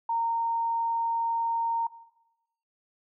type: tone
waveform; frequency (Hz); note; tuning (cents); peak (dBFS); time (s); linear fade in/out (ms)
sine; 922; A#5; -19; -25; 0.09-1.87; 5
effects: noise-tail reverb RT60 0.9 s tail -17 dB re dry